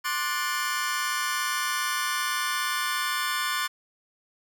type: chord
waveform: sawtooth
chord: D dominant seventh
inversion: third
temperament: just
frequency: 1057.2 / 1174.7 / 1468.3 / 1762 Hz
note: C6 / D6 / F#6 / A6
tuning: +18 / 0 / -14 / +2 cents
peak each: -28 dBFS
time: 0.04-3.68 s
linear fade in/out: 20 ms
effects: none